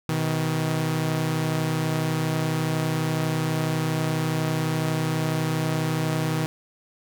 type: tone pair together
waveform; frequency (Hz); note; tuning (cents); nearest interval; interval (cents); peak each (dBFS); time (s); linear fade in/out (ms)
sawtooth; 126.08 / 158.2; B2 / D#3; +36 / +29; major third; 393; -24 / -20; 0.09-6.46; 0
effects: none